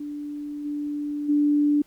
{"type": "tone with level steps", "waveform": "sine", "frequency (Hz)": 293.1, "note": "D4", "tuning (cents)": -3, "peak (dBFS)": [-30, -26, -17], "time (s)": [0, 1.82], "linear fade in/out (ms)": 5, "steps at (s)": [0.64, 1.28], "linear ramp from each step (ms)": 20, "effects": ["pink hiss -60 dBFS RMS until 1.86 s"]}